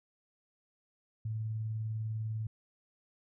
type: tone with tremolo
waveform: sine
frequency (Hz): 110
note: A2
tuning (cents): 0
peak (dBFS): -32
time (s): 1.25-2.47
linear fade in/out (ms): 5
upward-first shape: sine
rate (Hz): 20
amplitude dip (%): 25
effects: none